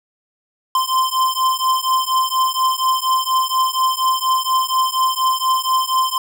square beating tone pair, 1037 / 1041.2 Hz, C6 / C6, -16 / -9 cents, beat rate 4.2 Hz, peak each -19 dBFS, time 0.75-6.18 s, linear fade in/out 2 ms, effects none

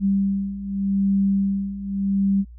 sine beating tone pair, 196 / 196.84 Hz, G3 / G3, 0 / +7 cents, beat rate 0.84 Hz, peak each -24 / -20 dBFS, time 0-2.45 s, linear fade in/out 50 ms, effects added 59 Hz sine -39 dBFS peak until 2.58 s

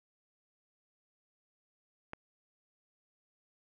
click, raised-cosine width 0.5 ms, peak -25 dBFS, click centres 2.134 s, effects none

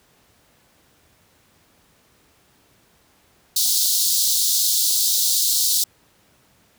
pink high-pass noise, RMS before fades -19 dBFS, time 3.56-5.84 s, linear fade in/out 5 ms, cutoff 3800 Hz, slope 48 dB/octave, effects pink hiss -58 dBFS RMS until 6.78 s + high-pass 60 Hz 12 dB/octave

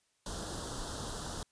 pink band-stop noise, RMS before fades -40 dBFS, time 0.26-1.43 s, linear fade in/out 2 ms, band 1600 to 3200 Hz, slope 48 dB/octave, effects white hiss -75 dBFS RMS until 1.51 s + resampled to 22050 Hz

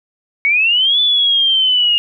sine linear two-way sweep, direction up then down, 2200 to 3493 to 2836 Hz, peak -10 dBFS, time 0.45-1.98 s, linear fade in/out 0 ms, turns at 1 s, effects none

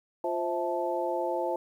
harmonic tone with a mistuned harmonic, 174.61 Hz, F3, in tune, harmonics 2 / 3 / 4 / 5, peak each -33 / -32 / -33 / -33 dBFS, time 0.24-1.56 s, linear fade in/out 2 ms, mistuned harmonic 4, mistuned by -110 cents, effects 10-bit

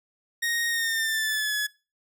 sawtooth tone with pitch glide, 1864.7 to 1700.1 Hz, A#6 to G#6, 0 to +40 cents, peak -21 dBFS, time 0.42-1.67 s, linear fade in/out 10 ms, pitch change -160 cents, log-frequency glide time 0.69-1.55 s, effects noise-tail reverb RT60 0.3 s tail -22 dB re dry

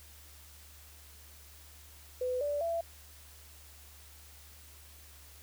sine tone with pitch steps, 503 / 581.1 / 671.4 Hz, B4 / D5 / E5, +32 / -18 / +32 cents, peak -30 dBFS, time 2.21-2.81 s, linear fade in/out 5 ms, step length 200 ms, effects added 73 Hz sine -55 dBFS peak until 5.42 s + white hiss -56 dBFS RMS until 5.42 s

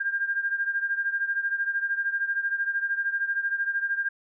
sine beating tone pair, 1600 / 1613 Hz, G6 / G6, +35 / +49 cents, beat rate 13 Hz, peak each -26 / -30 dBFS, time 0-4.09 s, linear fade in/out 10 ms, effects none

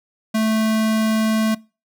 square tone, 219.5 Hz, A3, 4 cents flat, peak -17 dBFS, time 0.34-1.55 s, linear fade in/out 10 ms, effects noise-tail reverb RT60 0.3 s tail -22 dB re dry

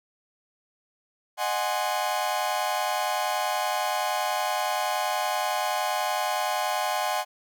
40% pulse chord, Ab dominant seventh, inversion second, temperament equal with one note detuned, 613 / 740 / 830.6 / 1046.5 Hz, Eb5 / Gb5 / Ab5 / C6, -26 / 0 / 0 / 0 cents, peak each -32 / -28 / -29 / -31 dBFS, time 1.37-7.25 s, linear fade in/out 50 ms, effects none

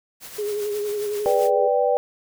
white noise with tremolo, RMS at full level -36 dBFS, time 0.2-1.51 s, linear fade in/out 50 ms, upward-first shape triangle, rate 7.5 Hz, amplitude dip 55%
sine tone with vibrato, 415.3 Hz, G#4, in tune, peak -23 dBFS, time 0.38-1.68 s, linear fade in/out 10 ms, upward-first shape sine, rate 11 Hz, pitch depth 34 cents each way
sine chord, G major, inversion first, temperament equal, 493.9 / 587.3 / 784 Hz, B4 / D5 / G5, 0 / 0 / 0 cents, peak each -20 / -21 / -23 dBFS, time 1.26-1.97 s, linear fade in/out 0 ms
effects none

